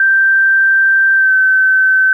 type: tone with pitch glide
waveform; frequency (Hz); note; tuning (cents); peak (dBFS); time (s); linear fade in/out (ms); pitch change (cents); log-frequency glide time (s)
sine; 1568 to 1534.8; G6 to G6; 0 to -37; -7; 0-2.13; 2; -37; 1.15-1.33
effects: 8-bit